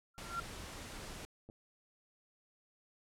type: tone with exponential growth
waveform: sine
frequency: 1373 Hz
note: F6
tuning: 30 cents flat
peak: -33 dBFS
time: 0.14-0.4 s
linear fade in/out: 5 ms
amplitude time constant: 56 ms
type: noise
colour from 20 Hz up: pink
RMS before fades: -47 dBFS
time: 0.18-1.25 s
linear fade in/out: 0 ms
type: clicks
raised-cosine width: 2 ms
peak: -40 dBFS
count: 2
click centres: 1.49 / 1.499 s
effects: low-pass 10000 Hz 12 dB/octave